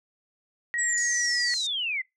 sine tone with pitch glide, 1900 to 1932.1 Hz, A#6 to B6, +33 to -38 cents, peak -26 dBFS, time 0.74-1.54 s, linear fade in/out 0 ms, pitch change +29 cents, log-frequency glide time 0.88-1.35 s
sine linear sweep, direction down, 7902 to 1975.5 Hz, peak -26 dBFS, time 0.78-2.02 s, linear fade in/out 10 ms
white band-pass noise, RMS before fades -37 dBFS, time 0.97-1.67 s, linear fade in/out 5 ms, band 5000 to 7900 Hz, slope 48 dB/octave
effects noise-tail reverb RT60 0.2 s tail -26 dB re dry

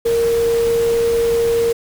sine tone in noise, 464.7 Hz, A#4, 5 cents flat, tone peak -13 dBFS, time 0.05-1.73 s, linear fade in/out 10 ms, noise pink, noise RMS -29 dBFS, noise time 0.05-1.73 s, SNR +13 dB, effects none

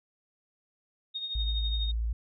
sine tone with tremolo, 3710 Hz, A#7, 9 cents flat, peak -30 dBFS, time 1.14-1.92 s, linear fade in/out 20 ms, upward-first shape triangle, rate 12 Hz, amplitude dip 65%
sine tone, 56.2 Hz, A1, 37 cents sharp, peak -27 dBFS, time 1.35-2.13 s, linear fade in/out 5 ms
effects none

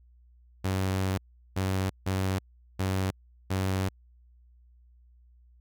sawtooth tone bursts at uneven times, 94.9 Hz, F#2, 44 cents sharp, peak -22 dBFS, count 5, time 0.64-1.18 / 1.56-1.9 / 2.06-2.39 / 2.79-3.11 / 3.5-3.89 s, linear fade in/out 10 ms, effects added 60 Hz sine -55 dBFS peak until 5.6 s

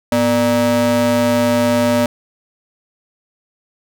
square ring-modulated tone, 174.2 Hz, F3, 4 cents flat, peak -10 dBFS, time 0.12-2.06 s, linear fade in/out 2 ms, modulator 418 Hz, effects none

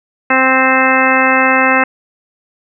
harmonic tone, 261.6 Hz, C4, in tune, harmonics 1 / 2 / 3 / 4 / 5 / 6 / 7 / 8 / 10, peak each -17 / -17 / -17 / -17 / -17 / -17 / -17 / -17 / -17 dBFS, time 0.3-1.84 s, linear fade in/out 5 ms, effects none

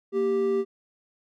triangle tone pair together, 233.1 / 392 Hz, A#3 / G4, 0 / 0 cents, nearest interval major sixth, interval 900 cents, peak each -29 / -20 dBFS, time 0.12-0.65 s, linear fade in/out 50 ms, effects none

